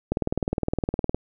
click train, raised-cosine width 2 ms, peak -10 dBFS, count 21, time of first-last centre 0.12-1.146 s, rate 19.5 Hz, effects none

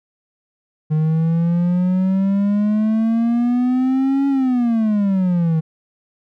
triangle exponential two-way sweep, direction up then down, 153.4 to 278.7 to 156.9 Hz, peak -12 dBFS, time 0.9-5.61 s, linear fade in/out 20 ms, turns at 4.28 s, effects none

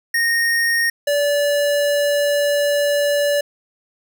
square tone pair in turn, 1854 / 578.1 Hz, A#6 / D5, -10 / -27 cents, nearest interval octave + minor sixth, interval 2017 cents, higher first, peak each -16 dBFS, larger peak neither, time 0.14-0.9 / 1.07-3.41 s, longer second, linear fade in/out 5 ms, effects none

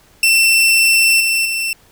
sawtooth tone with level steps, 2688 Hz, E7, 33 cents sharp, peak -6 / -10 / -14 dBFS, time 0.23-1.73 s, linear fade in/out 2 ms, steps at 1.2 / 1.45 s, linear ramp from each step 5 ms, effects pink hiss -50 dBFS RMS until 1.91 s

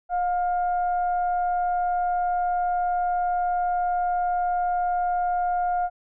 sine tone with frequency modulation, 713 Hz, F5, 36 cents sharp, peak -21 dBFS, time 0.09-5.9 s, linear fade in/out 50 ms, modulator 696 Hz, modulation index 0.32, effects none

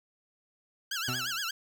15% pulse tone with vibrato, 1487 Hz, F#6, 8 cents sharp, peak -25 dBFS, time 0.91-1.51 s, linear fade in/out 5 ms, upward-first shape sine, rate 8.6 Hz, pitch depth 210 cents each way
25% pulse tone with exponential decay, 125.7 Hz, B2, 31 cents sharp, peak -27 dBFS, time 1.08-1.44 s, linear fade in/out 5 ms, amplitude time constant 78 ms
effects none

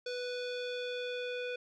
square tone with low-pass filter sweep, 493.9 Hz, B4, in tune, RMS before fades -38 dBFS, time 0.06-1.56 s, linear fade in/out 5 ms, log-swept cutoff 4600 to 2900 Hz, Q 2.9, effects none

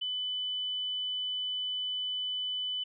sine tone, 3000 Hz, F#7, 23 cents sharp, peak -31 dBFS, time 0.01-2.84 s, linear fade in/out 10 ms, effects none

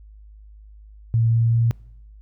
sine tone with pitch steps, 114.4 / 115.2 / 116 Hz, A#2 / A#2 / A#2, -32 / -20 / -8 cents, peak -15 dBFS, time 1.14-1.71 s, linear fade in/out 0 ms, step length 190 ms, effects noise-tail reverb RT60 0.8 s tail -24 dB re dry + added 52 Hz sine -42 dBFS peak until 2.21 s

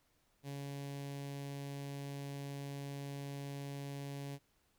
sawtooth tone with notch filter, 140.4 Hz, C#3, 22 cents sharp, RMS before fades -44 dBFS, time 0.43-4.39 s, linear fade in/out 50 ms, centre 1300 Hz, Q 1.5, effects pink hiss -75 dBFS RMS until 4.78 s

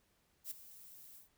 violet noise with ADSR envelope, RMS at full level -41 dBFS, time 0.44-1.29 s, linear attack 71 ms, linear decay 7 ms, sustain -15 dB, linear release 120 ms, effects pink hiss -75 dBFS RMS until 1.37 s

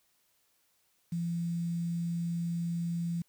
sine tone with quantisation, 170 Hz, F3, 46 cents flat, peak -30 dBFS, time 1.12-3.22 s, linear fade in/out 5 ms, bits 9, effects white hiss -72 dBFS RMS until 3.28 s

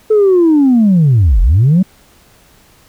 sine linear two-way sweep, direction down then up, 440 to 38.99 to 196.5 Hz, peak -4 dBFS, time 0.1-1.83 s, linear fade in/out 10 ms, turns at 1.41 s, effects tanh soft clip ceiling -3 dBFS + pink hiss -47 dBFS RMS until 2.88 s

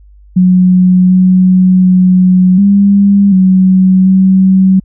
sine tone with pitch steps, 182.9 / 184.8 / 183.7 / 200 / 187.1 / 189.4 Hz, F#3 / F#3 / F#3 / G3 / F#3 / F#3, -20 / -2 / -12 / +35 / +20 / +41 cents, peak -3 dBFS, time 0.36-4.8 s, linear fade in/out 10 ms, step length 740 ms, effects added 50 Hz sine -36 dBFS peak until 4.84 s

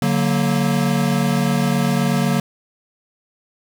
square chord, D augmented, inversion none, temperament equal with one note detuned, 144.56 / 185 / 233.1 Hz, D3 / F#3 / A#3, -27 / 0 / 0 cents, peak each -21 dBFS, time 0.02-2.4 s, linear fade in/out 2 ms, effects none

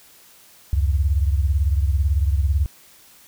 sine beating tone pair, 69.2 / 87.2 Hz, C#2 / F2, -2 / -2 cents, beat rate 18 Hz, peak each -17 / -22 dBFS, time 0.73-2.66 s, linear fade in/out 0 ms, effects white hiss -50 dBFS RMS until 3.27 s

